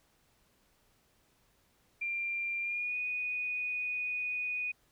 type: tone with pitch glide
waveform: sine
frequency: 2380 to 2477 Hz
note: D7 to D#7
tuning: +22 to -8 cents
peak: -32 dBFS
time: 2.01-4.72 s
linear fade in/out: 10 ms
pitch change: +70 cents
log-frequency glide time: 2.61-2.97 s
effects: pink hiss -70 dBFS RMS until 4.91 s